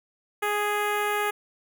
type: tone with notch filter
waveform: 10% pulse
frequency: 415.3 Hz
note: G#4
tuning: in tune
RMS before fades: -26 dBFS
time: 0.42-1.31 s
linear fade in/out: 10 ms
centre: 5400 Hz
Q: 0.75
effects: none